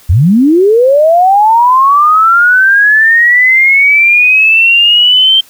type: linear sweep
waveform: sine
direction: up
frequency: 71.3 to 3151 Hz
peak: -3 dBFS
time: 0.09-5.41 s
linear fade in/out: 10 ms
effects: white hiss -41 dBFS RMS until 5.49 s